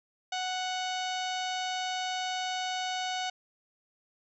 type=harmonic tone with a mistuned harmonic; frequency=740 Hz; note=F#5; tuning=in tune; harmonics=1 / 2 / 3 / 4 / 5 / 6 / 7 / 8 / 9 / 10; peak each=-33 / -40 / -42 / -39 / -41 / -44 / -50 / -45 / -55 / -52 dBFS; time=0.32-3.3 s; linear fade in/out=5 ms; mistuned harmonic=8; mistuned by=+37 cents; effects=none